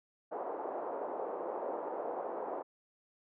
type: band-pass noise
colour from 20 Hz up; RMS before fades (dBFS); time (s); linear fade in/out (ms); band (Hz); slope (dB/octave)
pink; -39; 0.31-2.63; 20; 410 to 880; 24
effects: none